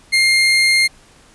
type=tone; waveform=30% pulse; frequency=2119 Hz; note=C7; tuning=21 cents sharp; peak=-8 dBFS; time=0.12-0.88 s; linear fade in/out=20 ms; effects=pink hiss -48 dBFS RMS until 1.34 s + resampled to 24000 Hz